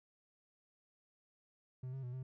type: tone with pitch steps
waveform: triangle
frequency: 128.2 / 133.6 / 123.5 / 129.7 Hz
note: C3 / C3 / B2 / C3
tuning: -35 / +36 / 0 / -15 cents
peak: -39 dBFS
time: 1.83-2.23 s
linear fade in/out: 5 ms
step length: 100 ms
effects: none